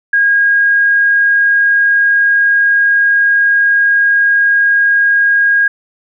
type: tone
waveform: sine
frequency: 1632 Hz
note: G#6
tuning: 31 cents flat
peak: -7 dBFS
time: 0.13-5.68 s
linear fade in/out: 5 ms
effects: none